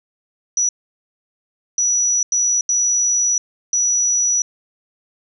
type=tone bursts at uneven times; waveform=sine; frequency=5880 Hz; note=F#8; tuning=12 cents flat; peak=-14 dBFS; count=5; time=0.57-0.69 / 1.78-2.23 / 2.32-2.61 / 2.69-3.38 / 3.73-4.42 s; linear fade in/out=2 ms; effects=none

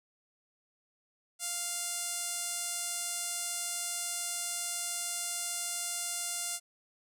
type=tone with band-pass filter; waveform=sawtooth; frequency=698.5 Hz; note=F5; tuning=in tune; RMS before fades=-36 dBFS; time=1.39-6.6 s; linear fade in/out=50 ms; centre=8700 Hz; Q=2; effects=none

